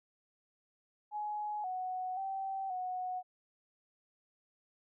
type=tone with pitch steps; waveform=sine; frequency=840 / 740 / 774 / 735 Hz; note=G#5 / F#5 / G5 / F#5; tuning=+19 / 0 / -22 / -12 cents; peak=-35 dBFS; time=1.11-3.23 s; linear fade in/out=50 ms; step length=530 ms; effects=none